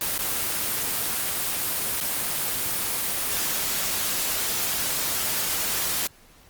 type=noise with dropouts; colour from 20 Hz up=white; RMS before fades=-26 dBFS; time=0.01-6.07 s; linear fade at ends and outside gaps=2 ms; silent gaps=0.18-0.19 / 2.004-2.01 s; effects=pink hiss -54 dBFS RMS until 6.49 s + Opus 24 kbps